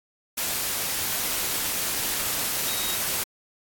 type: tone in noise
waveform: sine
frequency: 3771 Hz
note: A#7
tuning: 19 cents sharp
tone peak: -33 dBFS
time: 2.67-2.95 s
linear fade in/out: 10 ms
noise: white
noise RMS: -27 dBFS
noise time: 0.37-3.24 s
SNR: -9 dB
effects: AAC 64 kbps